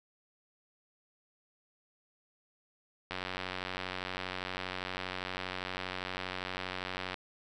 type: click train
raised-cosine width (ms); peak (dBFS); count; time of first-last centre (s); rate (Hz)
0.3; -20; 374; 3.11-7.142; 92.5
effects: none